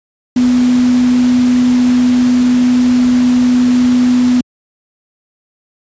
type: tone in noise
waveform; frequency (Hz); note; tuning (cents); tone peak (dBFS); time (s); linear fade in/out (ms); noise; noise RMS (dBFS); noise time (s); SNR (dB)
sine; 248.2; B3; +9; -7; 0.36-4.41; 5; pink; -25; 0.36-4.41; +15
effects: high-pass 80 Hz 12 dB/octave + resampled to 16000 Hz